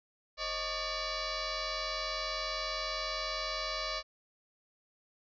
sine tone with frequency modulation, 1695 Hz, G#6, 35 cents sharp, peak -33 dBFS, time 0.37-4.03 s, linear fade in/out 50 ms, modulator 580 Hz, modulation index 5.8, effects none

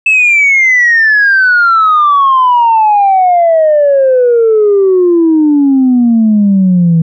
sine exponential sweep, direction down, 2637 to 161.3 Hz, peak -3 dBFS, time 0.06-7.02 s, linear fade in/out 5 ms, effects tanh soft clip ceiling -1 dBFS

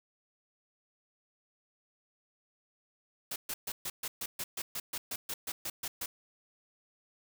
white noise bursts, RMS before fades -37 dBFS, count 16, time 3.31-6.06 s, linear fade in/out 5 ms, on 50 ms, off 130 ms, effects none

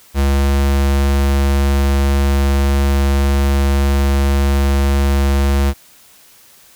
square tone, 69.3 Hz, C#2, in tune, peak -12 dBFS, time 0.14-5.74 s, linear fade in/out 50 ms, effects white hiss -46 dBFS RMS until 6.75 s

